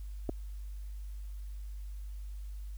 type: clicks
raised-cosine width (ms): 2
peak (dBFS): -21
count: 2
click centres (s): 0.292 / 0.295
effects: added 50 Hz sine -39 dBFS peak until 2.77 s + white hiss -65 dBFS RMS until 2.77 s